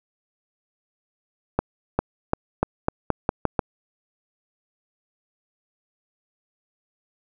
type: accelerating click train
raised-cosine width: 1 ms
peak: -5 dBFS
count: 9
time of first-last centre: 1.59-3.592 s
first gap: 400 ms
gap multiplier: 0.86
effects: none